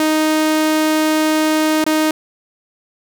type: tone with dropouts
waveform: sawtooth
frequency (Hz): 311.1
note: D#4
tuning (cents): 0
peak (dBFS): -9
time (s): 0-2.11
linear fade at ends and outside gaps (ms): 2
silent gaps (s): 1.841-1.864
effects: none